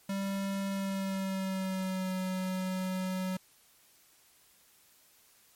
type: tone with pitch glide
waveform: square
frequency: 196 to 186.29 Hz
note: G3 to F#3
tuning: 0 to +12 cents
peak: -32 dBFS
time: 0.09-3.37 s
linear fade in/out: 5 ms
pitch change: -88 cents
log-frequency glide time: 0.69-2.14 s
effects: white hiss -63 dBFS RMS until 5.55 s + MP3 64 kbps